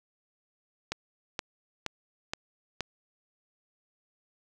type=click train; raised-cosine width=0.2 ms; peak=-14 dBFS; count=5; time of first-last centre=0.92-2.807 s; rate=2.12 Hz; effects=none